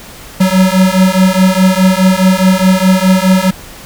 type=beating tone pair; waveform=square; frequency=185 / 189.8 Hz; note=F#3 / F#3; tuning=0 / +44 cents; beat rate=4.8 Hz; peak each=-10 dBFS; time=0.4-3.51 s; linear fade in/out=10 ms; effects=pink hiss -32 dBFS RMS until 3.85 s